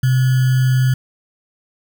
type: tone with sample-and-hold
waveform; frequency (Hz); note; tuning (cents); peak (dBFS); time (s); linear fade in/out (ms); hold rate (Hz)
sine; 128.8; C3; -27; -11; 0.03-0.94; 5; 1575
effects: none